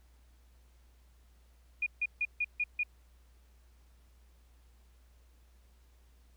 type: tone bursts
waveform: sine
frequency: 2443 Hz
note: D#7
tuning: 32 cents flat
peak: -28 dBFS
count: 6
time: 1.82-2.834 s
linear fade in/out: 5 ms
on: 44 ms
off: 150 ms
effects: added 60 Hz sine -59 dBFS peak until 6.36 s + pink hiss -71 dBFS RMS until 6.36 s